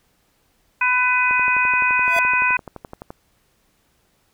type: harmonic tone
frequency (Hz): 500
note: B4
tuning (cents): +21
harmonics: 2 / 3 / 4 / 5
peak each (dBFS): -21 / -21 / -26 / -18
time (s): 0.81-2.57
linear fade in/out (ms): 5
type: click train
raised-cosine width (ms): 1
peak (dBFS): -19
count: 22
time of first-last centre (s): 1.31-3.105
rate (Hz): 11.7
type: tone with exponential growth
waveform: square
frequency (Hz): 679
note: F5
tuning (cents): -49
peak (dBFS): -18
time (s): 2.02-2.19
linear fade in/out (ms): 1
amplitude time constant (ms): 36
effects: pink hiss -63 dBFS RMS until 4.33 s